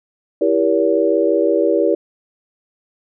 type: chord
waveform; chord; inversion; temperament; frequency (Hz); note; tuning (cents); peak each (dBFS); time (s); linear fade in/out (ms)
sine; E diminished seventh; none; just; 329.6 / 395.6 / 474.7 / 569.6; E4 / G4 / Bb4 / Db5; 0 / +16 / +31 / +47; -18; 0.41-1.95; 5
effects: none